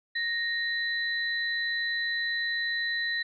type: tone pair together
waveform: sine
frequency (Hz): 1861 / 3994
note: A#6 / B7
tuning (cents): -3 / +19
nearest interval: octave + minor second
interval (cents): 1322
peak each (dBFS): -28 / -33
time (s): 0.15-3.23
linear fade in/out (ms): 10
effects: none